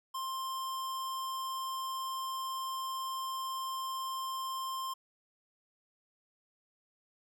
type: tone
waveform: square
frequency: 1053 Hz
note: C6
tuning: 11 cents sharp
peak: -36 dBFS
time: 0.14-4.94 s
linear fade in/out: 10 ms
effects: none